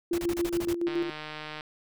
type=tone with tremolo; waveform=sine; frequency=343.4 Hz; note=F4; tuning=29 cents flat; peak=-24 dBFS; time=0.11-1.1 s; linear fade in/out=5 ms; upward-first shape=square; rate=7.1 Hz; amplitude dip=55%
type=noise bursts; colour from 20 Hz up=pink; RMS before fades=-37 dBFS; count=8; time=0.13-0.731 s; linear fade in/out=2 ms; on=48 ms; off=31 ms
type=click train; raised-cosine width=0.3 ms; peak=-22 dBFS; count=114; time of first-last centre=0.87-1.609 s; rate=153 Hz
effects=none